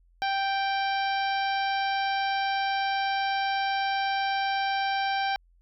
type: harmonic tone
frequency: 784 Hz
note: G5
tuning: in tune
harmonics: 1 / 2 / 3 / 4 / 5 / 6 / 7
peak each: -26 / -32 / -36 / -38 / -40 / -42 / -43 dBFS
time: 0.22-5.36 s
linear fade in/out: 0 ms
effects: added 43 Hz sine -58 dBFS peak until 5.61 s